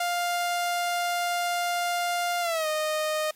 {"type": "tone with pitch glide", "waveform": "sawtooth", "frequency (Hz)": [701, 617.3], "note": ["F5", "D#5"], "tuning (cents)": [6, -14], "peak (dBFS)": -21, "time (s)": [0, 3.31], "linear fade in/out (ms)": 5, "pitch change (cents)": -220, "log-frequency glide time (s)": [2.41, 2.67], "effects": ["white hiss -57 dBFS RMS until 3.35 s", "MP3 64 kbps"]}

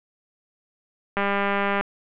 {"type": "click train", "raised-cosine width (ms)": 0.5, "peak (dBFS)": -9, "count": 129, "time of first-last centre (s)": [1.17, 1.81], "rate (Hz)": 200, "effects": ["resampled to 8000 Hz", "7-bit"]}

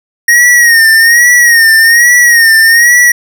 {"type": "tone with vibrato", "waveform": "square", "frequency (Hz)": 1866, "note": "A#6", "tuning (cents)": 1, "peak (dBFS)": -3, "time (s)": [0.28, 3.12], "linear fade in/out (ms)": 5, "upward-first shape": "sine", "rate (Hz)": 1.2, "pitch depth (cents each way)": 74, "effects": []}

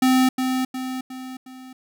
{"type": "tone with echo", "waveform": "square", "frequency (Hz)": 258.1, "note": "C4", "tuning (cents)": -23, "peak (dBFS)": -15, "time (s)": [0.02, 0.29], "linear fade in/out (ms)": 5, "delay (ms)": 360, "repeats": 4, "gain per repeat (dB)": -6, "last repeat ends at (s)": 1.73, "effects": []}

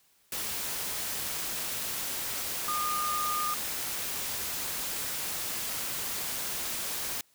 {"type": "tone in noise", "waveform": "sine", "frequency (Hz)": 1218, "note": "D#6", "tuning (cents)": -37, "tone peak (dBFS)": -29, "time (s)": [2.68, 3.54], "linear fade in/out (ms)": 2, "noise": "white", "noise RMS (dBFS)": -34, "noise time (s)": [0.32, 7.21], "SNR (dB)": 2, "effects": ["white hiss -66 dBFS RMS until 7.34 s"]}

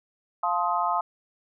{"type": "chord", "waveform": "sine", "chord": "F dominant seventh", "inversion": "none", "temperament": "just", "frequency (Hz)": [698.5, 873.1, 1047.7, 1257.2], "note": ["F5", "A5", "C6", "Eb6"], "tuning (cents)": [0, -14, 2, 18], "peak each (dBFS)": -28, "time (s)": [0.43, 1.01], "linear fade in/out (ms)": 5, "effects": []}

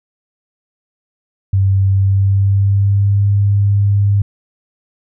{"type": "tone with pitch glide", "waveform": "sine", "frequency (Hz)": [97, 100.89], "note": ["G2", "G#2"], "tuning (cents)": [-18, -50], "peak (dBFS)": -9, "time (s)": [1.53, 4.22], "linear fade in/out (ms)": 5, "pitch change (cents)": 68, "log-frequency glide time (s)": [1.9, 3.29], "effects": []}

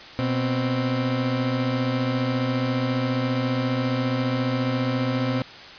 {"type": "tone pair together", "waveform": "30% pulse", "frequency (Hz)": [123.47, 261.6], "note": ["B2", "C4"], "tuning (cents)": [0, 0], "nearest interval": "octave + minor second", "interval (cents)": 1300, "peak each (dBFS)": -22, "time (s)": [0.19, 5.42], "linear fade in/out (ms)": 0, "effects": ["white hiss -41 dBFS RMS until 5.78 s", "resampled to 11025 Hz"]}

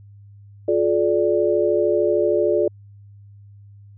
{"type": "tone cluster", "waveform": "sine", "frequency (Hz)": [353.4, 426.6, 585], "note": ["F4", "G#4", "D5"], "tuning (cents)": [21, 46, -7], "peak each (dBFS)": -20, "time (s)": [0.68, 2.68], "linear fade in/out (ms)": 5, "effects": ["added 101 Hz sine -42 dBFS peak until 3.97 s"]}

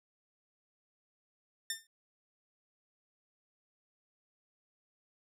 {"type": "tone with exponential decay", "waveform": "10% pulse", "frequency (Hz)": 1802, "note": "A6", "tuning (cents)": 41, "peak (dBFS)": -22, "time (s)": [1.7, 1.87], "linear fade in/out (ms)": 2, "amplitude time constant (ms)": 35, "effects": []}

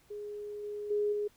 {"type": "tone with level steps", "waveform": "sine", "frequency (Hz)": 415.3, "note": "G#4", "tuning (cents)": 0, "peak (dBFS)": [-38, -36, -27, -30], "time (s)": [0.1, 1.28], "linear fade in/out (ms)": 10, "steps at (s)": [0.63, 0.9, 1.12], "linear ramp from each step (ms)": 10, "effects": ["pink hiss -65 dBFS RMS until 1.36 s"]}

